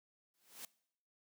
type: noise with exponential growth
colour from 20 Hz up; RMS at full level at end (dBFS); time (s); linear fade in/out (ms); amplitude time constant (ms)
white; -45; 0.34-0.65; 1; 67
effects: noise-tail reverb RT60 0.7 s tail -22 dB re dry + high-pass 150 Hz 12 dB/octave